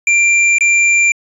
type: tone with dropouts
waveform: square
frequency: 2369 Hz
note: D7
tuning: 14 cents sharp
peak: -9 dBFS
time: 0.07-1.12 s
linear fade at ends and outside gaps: 2 ms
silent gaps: 0.584-0.608 s
effects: resampled to 22050 Hz